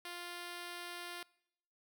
5% pulse tone, 350 Hz, F4, 4 cents sharp, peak -32 dBFS, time 0.05-1.23 s, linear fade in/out 2 ms, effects noise-tail reverb RT60 0.8 s tail -24 dB re dry

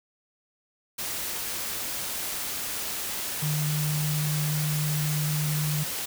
sine tone in noise, 151.1 Hz, D3, 50 cents sharp, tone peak -25 dBFS, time 3.42-5.84 s, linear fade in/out 10 ms, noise white, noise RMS -32 dBFS, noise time 0.98-6.06 s, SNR +4 dB, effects none

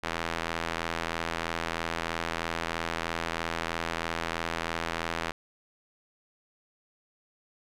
sawtooth tone with band-pass filter, 83.1 Hz, E2, 15 cents sharp, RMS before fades -33 dBFS, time 0.03-5.32 s, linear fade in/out 10 ms, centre 1800 Hz, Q 0.67, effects none

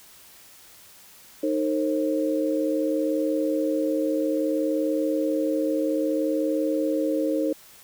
sine tone cluster, 308.9 / 454.4 / 535 Hz, D#4 / A#4 / C5, -12 / -44 / +38 cents, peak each -24 / -29 / -26 dBFS, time 1.43-7.53 s, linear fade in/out 5 ms, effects white hiss -50 dBFS RMS until 7.83 s

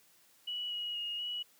sine tone with pitch steps, 2938 / 2901 / 2862 / 2926 Hz, F#7 / F#7 / F7 / F#7, -13 / -35 / +42 / -20 cents, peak -35 dBFS, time 0.47-1.43 s, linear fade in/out 10 ms, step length 240 ms, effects white hiss -65 dBFS RMS until 1.59 s + high-pass 100 Hz 12 dB/octave

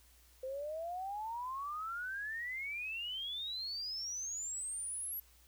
sine exponential sweep, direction up, 512 to 11840 Hz, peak -38 dBFS, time 0.43-5.2 s, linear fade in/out 5 ms, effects added 60 Hz sine -64 dBFS peak until 5.47 s + white hiss -66 dBFS RMS until 5.47 s

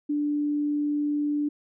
sine tone, 293.8 Hz, D4, 1 cent sharp, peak -23 dBFS, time 0.09-1.49 s, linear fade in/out 10 ms, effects none

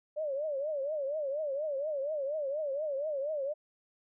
sine tone with vibrato, 581 Hz, D5, 19 cents flat, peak -31 dBFS, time 0.16-3.54 s, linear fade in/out 20 ms, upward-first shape triangle, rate 4.2 Hz, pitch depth 170 cents each way, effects none

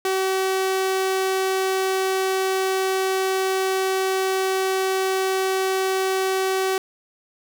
sawtooth tone, 380.4 Hz, F#4, 48 cents sharp, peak -16 dBFS, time 0.05-6.78 s, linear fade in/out 2 ms, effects none

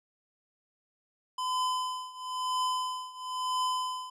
square tone with tremolo, 1015 Hz, B5, 47 cents sharp, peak -27 dBFS, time 1.38-4.1 s, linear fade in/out 5 ms, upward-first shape triangle, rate 1 Hz, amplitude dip 90%, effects low-pass 9000 Hz 12 dB/octave

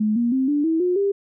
sine tone with pitch steps, 213.7 / 237.1 / 263.1 / 291.9 / 323.9 / 359.4 / 398.8 Hz, G#3 / A#3 / C4 / D4 / E4 / F4 / G4, +50 / +30 / +10 / -10 / -30 / +50 / +30 cents, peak -17 dBFS, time 0-1.12 s, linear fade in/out 10 ms, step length 160 ms, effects none

